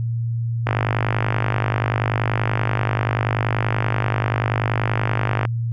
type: click train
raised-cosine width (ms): 0.5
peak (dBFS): -5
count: 242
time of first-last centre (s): 0.67-5.452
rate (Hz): 50.4
effects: added 116 Hz sine -20 dBFS peak until 5.72 s